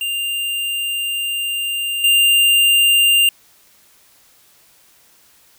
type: tone with level steps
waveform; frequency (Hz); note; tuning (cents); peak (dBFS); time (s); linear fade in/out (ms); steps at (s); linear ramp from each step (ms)
square; 2794; F7; 0; -20 / -11; 0.01-3.29; 2; 2.04; 2
effects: white hiss -52 dBFS RMS until 5.58 s